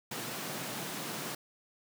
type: high-pass noise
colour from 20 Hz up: pink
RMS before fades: -39 dBFS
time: 0.11-1.35 s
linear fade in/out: 5 ms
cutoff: 120 Hz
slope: 96 dB/octave
effects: none